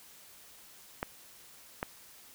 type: clicks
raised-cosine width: 0.5 ms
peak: -17 dBFS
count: 2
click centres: 1.029 / 1.829 s
effects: white hiss -55 dBFS RMS until 2.34 s